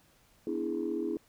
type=chord; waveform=sine; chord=E dominant seventh; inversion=second; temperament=equal; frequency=246.9 / 293.7 / 329.6 / 415.3 Hz; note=B3 / D4 / E4 / G#4; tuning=0 / 0 / 0 / 0 cents; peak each=-38 / -37 / -33 / -35 dBFS; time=0.47-1.17 s; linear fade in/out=2 ms; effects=tanh soft clip ceiling -22 dBFS + pink hiss -65 dBFS RMS until 1.28 s